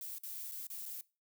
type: noise with dropouts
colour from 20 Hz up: violet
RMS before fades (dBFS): -44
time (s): 0.01-1.01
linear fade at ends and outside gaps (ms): 1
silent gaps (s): 0.184-0.234 / 0.514-0.52 / 0.669-0.701 / 0.855-0.86
effects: noise-tail reverb RT60 0.3 s tail -21 dB re dry